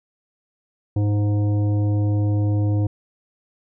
harmonic tone, 103.5 Hz, G#2, 5 cents flat, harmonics 1 / 3 / 5 / 7 / 9, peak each -17 / -26 / -34 / -40 / -47 dBFS, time 0.96-2.87 s, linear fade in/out 5 ms, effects none

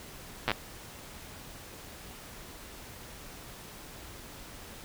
slowing click train, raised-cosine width 0.3 ms, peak -11 dBFS, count 5, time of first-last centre 0.48-0.516 s, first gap 8 ms, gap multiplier 1.08, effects pink hiss -47 dBFS RMS until 4.84 s

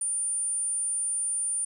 sine tone, 9240 Hz, D9, 29 cents flat, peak -25 dBFS, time 0.01-1.65 s, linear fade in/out 5 ms, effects tanh soft clip ceiling -22 dBFS + 11-bit

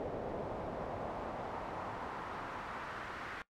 brown noise with band-pass filter sweep, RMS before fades -42 dBFS, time 0-3.42 s, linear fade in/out 0 ms, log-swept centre 530 to 1600 Hz, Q 1.6, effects noise-tail reverb RT60 0.1 s tail -19 dB re dry

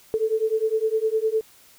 sine beating tone pair, 435.3 / 445.1 Hz, A4 / A4, -19 / +20 cents, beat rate 9.8 Hz, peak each -23 dBFS, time 0.14-1.41 s, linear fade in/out 0 ms, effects white hiss -53 dBFS RMS until 1.78 s

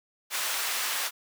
pink high-pass noise, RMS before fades -30 dBFS, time 0.3-1.11 s, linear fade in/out 50 ms, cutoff 1200 Hz, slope 12 dB/octave, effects none

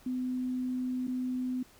sine tone with dropouts, 253.4 Hz, B3, 45 cents sharp, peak -30 dBFS, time 0.06-1.63 s, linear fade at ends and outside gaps 5 ms, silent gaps 1.071-1.078 s, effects pink hiss -59 dBFS RMS until 1.79 s

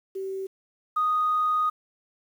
sine tone pair in turn, 384.6 / 1242 Hz, G4 / D#6, -33 / -3 cents, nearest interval octave + minor sixth, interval 2030 cents, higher second, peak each -29 / -20 dBFS, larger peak second, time 0.15-0.47 / 0.96-1.7 s, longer second, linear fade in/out 10 ms, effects tanh soft clip ceiling -16 dBFS + 9-bit

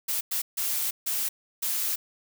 blue noise bursts at uneven times, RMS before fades -28 dBFS, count 5, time 0.08-0.21 / 0.31-0.42 / 0.57-0.91 / 1.06-1.29 / 1.62-1.96 s, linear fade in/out 10 ms, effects none

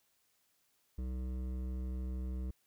sine tone with hard clipping, 63.4 Hz, B1, 46 cents sharp, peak -38 dBFS, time 0.98-2.51 s, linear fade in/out 5 ms, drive 12 dB, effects white hiss -75 dBFS RMS until 2.66 s

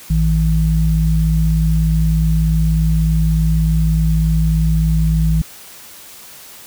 sine tone pair together, 56.53 / 159.9 Hz, A1 / D#3, +48 / +48 cents, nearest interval octave + tritone, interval 1800 cents, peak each -14 dBFS, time 0.1-5.42 s, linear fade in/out 5 ms, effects white hiss -38 dBFS RMS until 6.66 s

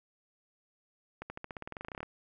accelerating click train, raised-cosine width 0.5 ms, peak -25 dBFS, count 18, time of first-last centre 1.22-2.03 s, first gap 80 ms, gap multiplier 0.93, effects none

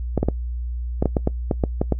clicks, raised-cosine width 2 ms, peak -5 dBFS, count 11, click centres 0.177 / 0.23 / 0.286 / 1.025 / 1.057 / 1.168 / 1.274 / 1.512 / 1.638 / 1.815 / 1.923 s, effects noise-tail reverb RT60 0.1 s tail -22 dB re dry + added 60 Hz sine -24 dBFS peak until 1.99 s

